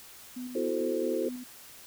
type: tone with tremolo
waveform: sine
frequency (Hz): 249.7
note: B3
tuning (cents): +19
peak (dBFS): -35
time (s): 0.36-1.44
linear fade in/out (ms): 10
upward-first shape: square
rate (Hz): 4.5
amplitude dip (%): 35
type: chord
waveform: sine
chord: F# half-diminished seventh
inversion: third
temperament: equal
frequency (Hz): 329.6 / 370 / 440 / 523.3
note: E4 / F#4 / A4 / C5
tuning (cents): 0 / 0 / 0 / 0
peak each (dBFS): -33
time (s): 0.55-1.29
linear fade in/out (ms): 5
effects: white hiss -50 dBFS RMS until 1.86 s